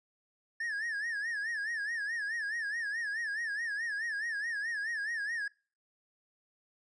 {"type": "tone with vibrato", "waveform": "triangle", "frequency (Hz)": 1753, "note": "A6", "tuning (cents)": -7, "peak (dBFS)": -31, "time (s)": [0.6, 5.48], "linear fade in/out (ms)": 5, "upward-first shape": "sine", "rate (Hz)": 4.7, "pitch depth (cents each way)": 130, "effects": ["noise-tail reverb RT60 0.4 s tail -25 dB re dry", "resampled to 22050 Hz"]}